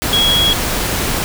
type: tone in noise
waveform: sine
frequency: 3322 Hz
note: G#7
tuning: in tune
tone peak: -11 dBFS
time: 0.13-0.53 s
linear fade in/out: 0 ms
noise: pink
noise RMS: -18 dBFS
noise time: 0.02-1.24 s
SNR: +4 dB
effects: none